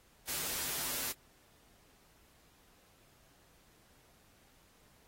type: noise with comb filter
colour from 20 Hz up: white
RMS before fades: -37 dBFS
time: 0.27-1.13 s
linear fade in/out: 20 ms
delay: 9.6 ms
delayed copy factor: -0.55
effects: pink hiss -66 dBFS RMS until 5.07 s + AAC 48 kbps